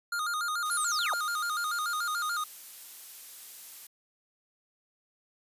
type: tone with vibrato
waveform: square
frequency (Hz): 1318.5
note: E6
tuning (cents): 0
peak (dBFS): -30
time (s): 0.12-2.44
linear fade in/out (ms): 5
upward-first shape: square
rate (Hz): 6.9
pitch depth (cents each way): 110
type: noise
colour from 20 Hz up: blue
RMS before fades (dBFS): -45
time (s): 0.65-3.87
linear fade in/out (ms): 5
type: linear sweep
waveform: sine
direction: down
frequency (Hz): 11175 to 528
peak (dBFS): -30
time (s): 0.71-1.14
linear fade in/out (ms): 2
effects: resampled to 32000 Hz